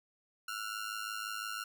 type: ring-modulated tone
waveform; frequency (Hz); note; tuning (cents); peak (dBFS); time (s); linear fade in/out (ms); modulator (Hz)
sawtooth; 1396.9; F6; 0; -31; 0.48-1.64; 5; 52.9
effects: none

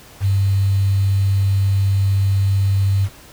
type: tone with quantisation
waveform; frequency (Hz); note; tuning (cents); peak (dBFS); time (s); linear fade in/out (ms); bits
sine; 98; G2; 0; -13; 0.2-3.09; 50; 6
effects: pink hiss -43 dBFS RMS until 3.32 s

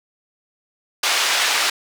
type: band-pass noise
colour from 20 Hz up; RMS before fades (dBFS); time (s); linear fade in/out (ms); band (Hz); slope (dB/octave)
white; -19; 1.03-1.7; 5; 710 to 4600; 12
effects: none

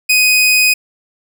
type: tone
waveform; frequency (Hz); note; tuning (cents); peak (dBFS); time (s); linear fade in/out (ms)
sawtooth; 2500; D#7; +8; -5; 0.09-0.74; 10
effects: none

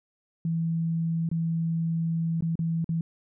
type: tone with dropouts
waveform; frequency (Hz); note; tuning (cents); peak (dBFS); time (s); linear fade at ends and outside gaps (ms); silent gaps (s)
sine; 164.81; E3; 0; -24; 0.45-3.01; 2; 1.29-1.314 / 2.408-2.423 / 2.555-2.591 / 2.844-2.891
effects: none

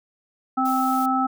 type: harmonic tone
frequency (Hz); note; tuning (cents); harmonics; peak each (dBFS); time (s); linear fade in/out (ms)
261.1; C4; -3; 1 / 3 / 5; -23 / -23 / -23; 0.57-1.27; 10
type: noise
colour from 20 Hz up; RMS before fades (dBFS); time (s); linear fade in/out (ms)
blue; -38; 0.65-1.06; 5
effects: none

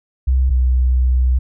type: tone pair in turn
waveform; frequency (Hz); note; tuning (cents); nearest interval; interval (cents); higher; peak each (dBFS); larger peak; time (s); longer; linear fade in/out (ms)
sine; 64.7 / 63.08; C2 / B1; -19 / +37; unison; 44; first; -11; neither; 0.27-0.5 / 0.5-1.39; second; 10
effects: none

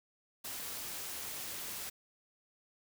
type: noise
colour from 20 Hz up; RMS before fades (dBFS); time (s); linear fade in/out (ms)
white; -42; 0.44-1.9; 10
effects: none

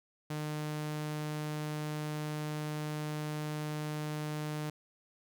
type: tone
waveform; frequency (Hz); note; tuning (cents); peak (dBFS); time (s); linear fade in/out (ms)
sawtooth; 151.6; D#3; -45; -31; 0.3-4.7; 5
effects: none

